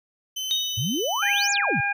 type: tone with vibrato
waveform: 30% pulse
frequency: 3029 Hz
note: F#7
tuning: 40 cents sharp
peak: -25 dBFS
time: 0.36-1.48 s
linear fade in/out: 10 ms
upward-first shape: square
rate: 2.4 Hz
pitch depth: 13 cents each way
type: tone with exponential decay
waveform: sine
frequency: 3729 Hz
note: A#7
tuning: in tune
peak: -19 dBFS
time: 0.51-1.11 s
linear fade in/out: 0 ms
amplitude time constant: 130 ms
type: exponential two-way sweep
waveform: sine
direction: up then down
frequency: 102.4 to 7430 to 102.4 Hz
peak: -24 dBFS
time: 0.77-1.81 s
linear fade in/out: 10 ms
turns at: 1.51 s
type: harmonic tone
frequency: 808 Hz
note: G#5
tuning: 48 cents flat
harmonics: 1 / 2 / 3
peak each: -28 / -25 / -26 dBFS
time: 1.22-1.93 s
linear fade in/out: 10 ms
effects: none